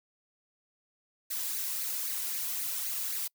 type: noise with flanger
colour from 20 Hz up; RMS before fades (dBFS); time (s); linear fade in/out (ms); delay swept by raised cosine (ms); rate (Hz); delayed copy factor
blue; -34; 1.3-3.28; 10; 0.45 to 2.05; 3.8; +0.6
effects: noise-tail reverb RT60 0.1 s tail -26 dB re dry